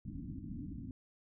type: low-pass noise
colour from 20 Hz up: white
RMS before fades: -44 dBFS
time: 0.05-0.91 s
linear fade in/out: 2 ms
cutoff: 300 Hz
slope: 96 dB/octave
effects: none